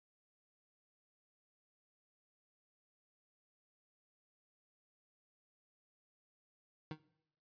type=tone with exponential decay; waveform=25% pulse; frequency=155.56 Hz; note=D#3; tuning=in tune; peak=-35 dBFS; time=6.91-7 s; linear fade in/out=2 ms; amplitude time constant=18 ms; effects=noise-tail reverb RT60 0.8 s tail -20 dB re dry + resampled to 11025 Hz